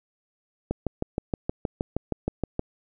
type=click train; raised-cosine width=2 ms; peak=-12 dBFS; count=13; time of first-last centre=0.71-2.594 s; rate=6.37 Hz; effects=none